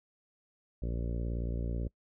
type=harmonic tone; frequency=58.27 Hz; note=A#1; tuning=in tune; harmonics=1 / 2 / 3 / 4 / 5 / 6 / 7 / 8 / 9 / 10; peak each=-33 / -39 / -43 / -45 / -47 / -49 / -50 / -51 / -52 / -53 dBFS; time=0.82-1.88 s; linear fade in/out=5 ms; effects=noise-tail reverb RT60 0.1 s tail -24 dB re dry